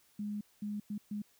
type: tone bursts at uneven times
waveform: sine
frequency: 207.7 Hz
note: G#3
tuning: in tune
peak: -35 dBFS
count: 4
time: 0.19-0.41 / 0.62-0.8 / 0.9-0.98 / 1.11-1.22 s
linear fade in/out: 5 ms
effects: white hiss -68 dBFS RMS until 1.39 s